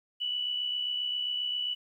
sine tone with amplitude modulation, 2960 Hz, F#7, in tune, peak -27 dBFS, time 0.2-1.75 s, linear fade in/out 20 ms, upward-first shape sine, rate 67.5 Hz, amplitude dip 45%, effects 11-bit

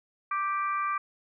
harmonic tone, 392 Hz, G4, in tune, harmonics 3 / 4 / 5 / 6, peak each -27 / -38 / -42 / -39 dBFS, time 0.31-0.98 s, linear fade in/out 5 ms, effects none

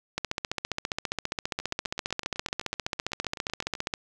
two click trains, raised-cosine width 0.2 ms, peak -11 / -21 dBFS, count 57 / 18, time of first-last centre 0.18-3.938 / 1.6-3.752 s, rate 14.9 / 7.9 Hz, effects none

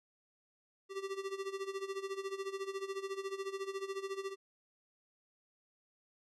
square tone with tremolo, 390 Hz, G4, 9 cents flat, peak -36 dBFS, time 0.89-4.36 s, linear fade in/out 50 ms, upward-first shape sine, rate 14 Hz, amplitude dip 80%, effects low-pass 8000 Hz 12 dB/octave

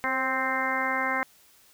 harmonic tone with a mistuned harmonic, 261.6 Hz, C4, in tune, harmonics 1 / 2 / 3 / 4 / 5 / 6 / 7 / 8, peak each -36 / -35 / -33 / -31 / -35 / -32 / -33 / -31 dBFS, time 0.04-1.23 s, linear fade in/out 0 ms, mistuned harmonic 2, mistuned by +30 cents, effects white hiss -58 dBFS RMS until 1.73 s

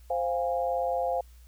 sine chord, F minor, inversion second, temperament equal with one note detuned, 523.3 / 698.5 / 817.8 Hz, C5 / F5 / Ab5, 0 / 0 / -27 cents, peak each -29 / -29 / -33 dBFS, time 0.1-1.21 s, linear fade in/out 5 ms, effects added 60 Hz sine -49 dBFS peak until 1.47 s + white hiss -63 dBFS RMS until 1.47 s

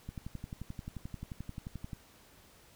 click train, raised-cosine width 5 ms, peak -28 dBFS, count 22, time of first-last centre 0.09-1.932 s, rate 11.4 Hz, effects pink hiss -60 dBFS RMS until 2.75 s

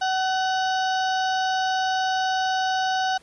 harmonic tone with a mistuned harmonic, 754 Hz, F#5, 32 cents sharp, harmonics 1 / 2 / 4 / 5 / 6 / 7 / 8, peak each -22 / -28 / -34 / -36 / -38 / -39 / -40 dBFS, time 0.01-3.18 s, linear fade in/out 10 ms, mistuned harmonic 4, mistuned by -40 cents, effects pink hiss -55 dBFS RMS until 3.22 s + resampled to 24000 Hz

